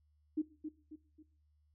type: tone with echo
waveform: sine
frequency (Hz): 307.7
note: D#4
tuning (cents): -19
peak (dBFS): -30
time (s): 0.37-0.42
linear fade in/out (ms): 10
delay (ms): 270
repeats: 3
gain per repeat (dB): -8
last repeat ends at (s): 1.23
effects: noise-tail reverb RT60 0.4 s tail -18 dB re dry + added 75 Hz sine -69 dBFS peak until 1.74 s